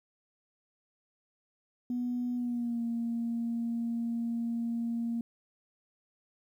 sine tone with pitch glide, 245 to 233 Hz, B3 to A#3, -14 to -1 cents, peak -29 dBFS, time 1.9-5.21 s, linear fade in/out 2 ms, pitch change -87 cents, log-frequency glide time 2.37-2.82 s, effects tanh soft clip ceiling -25 dBFS + 11-bit

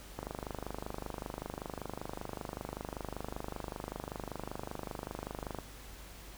click train, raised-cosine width 1 ms, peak -24 dBFS, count 137, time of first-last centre 0.19-5.587 s, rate 25.2 Hz, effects added 50 Hz sine -51 dBFS peak until 6.37 s + pink hiss -52 dBFS RMS until 6.37 s

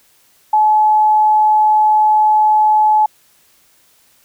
sine tone, 856 Hz, A5, 48 cents flat, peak -8 dBFS, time 0.53-3.06 s, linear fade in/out 5 ms, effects white hiss -53 dBFS RMS until 4.24 s

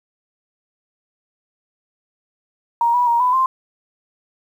sine tone with pitch steps, 938 / 977 / 940 / 998 / 1047 Hz, A#5 / B5 / A#5 / B5 / C6, +11 / -19 / +14 / +18 / +1 cents, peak -13 dBFS, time 2.81-3.46 s, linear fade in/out 2 ms, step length 130 ms, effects 8-bit

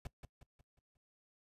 brown noise with echo, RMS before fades -41 dBFS, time 0.05-0.07 s, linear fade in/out 2 ms, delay 180 ms, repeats 5, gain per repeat -7 dB, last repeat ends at 0.97 s, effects noise-tail reverb RT60 0.1 s tail -21 dB re dry + resampled to 32000 Hz

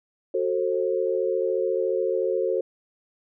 sine chord, F# diminished, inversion none, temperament just, 370 / 444 / 532.8 Hz, F#4 / A4 / C5, 0 / +16 / +31 cents, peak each -26 dBFS, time 0.34-2.61 s, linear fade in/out 5 ms, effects none

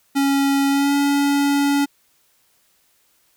square tone with pitch glide, 277 to 283 Hz, C#4 to C#4, -1 to +36 cents, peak -16 dBFS, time 0.15-1.86 s, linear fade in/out 20 ms, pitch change +37 cents, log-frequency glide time 0.68-0.94 s, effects white hiss -61 dBFS RMS until 3.36 s

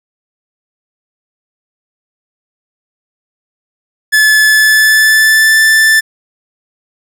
45% pulse tone with pitch glide, 1727 to 1763.3 Hz, A6 to A6, -33 to +3 cents, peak -5 dBFS, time 4.12-6.01 s, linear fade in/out 20 ms, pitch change +36 cents, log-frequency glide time 4.44-5.6 s, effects none

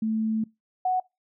sine tone pair in turn, 220 / 740 Hz, A3 / F#5, 0 / 0 cents, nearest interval octave + major sixth, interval 2100 cents, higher second, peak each -23 / -21 dBFS, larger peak second, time 0.02-0.44 / 0.85-1 s, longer first, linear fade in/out 5 ms, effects noise-tail reverb RT60 0.2 s tail -22 dB re dry

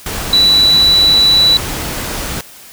sine tone in noise, 3951 Hz, B7, in tune, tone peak -6 dBFS, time 0.33-1.57 s, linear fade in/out 2 ms, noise pink, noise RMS -21 dBFS, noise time 0.06-2.41 s, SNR +12 dB, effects white hiss -37 dBFS RMS until 2.72 s

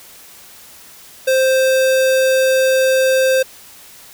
square tone, 524 Hz, C5, 2 cents sharp, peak -12 dBFS, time 1.27-3.43 s, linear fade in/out 10 ms, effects white hiss -41 dBFS RMS until 4.13 s

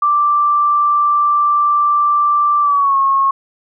sine tone with pitch glide, 1174.7 to 1089.7 Hz, D6 to C#6, 0 to -30 cents, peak -10 dBFS, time 0.02-3.31 s, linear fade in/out 5 ms, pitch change -130 cents, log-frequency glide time 2.61-2.97 s, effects none

